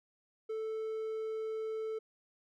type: tone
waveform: triangle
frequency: 440 Hz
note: A4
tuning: in tune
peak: -33 dBFS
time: 0.49-1.99 s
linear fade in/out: 10 ms
effects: none